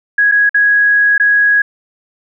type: tone with dropouts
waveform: sine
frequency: 1661.2 Hz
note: G#6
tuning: in tune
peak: -7 dBFS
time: 0.18-1.62 s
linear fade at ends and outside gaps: 5 ms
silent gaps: 0.315-0.32 / 0.494-0.544 / 1.18-1.198 s
effects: none